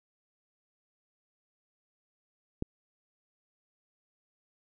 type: click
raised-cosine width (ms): 3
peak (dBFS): -18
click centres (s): 2.624
effects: none